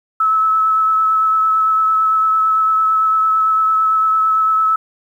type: tone with vibrato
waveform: sine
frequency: 1300 Hz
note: E6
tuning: 24 cents flat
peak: -11 dBFS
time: 0.2-4.76 s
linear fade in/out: 5 ms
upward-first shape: sine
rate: 8.9 Hz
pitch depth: 14 cents each way
effects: 8-bit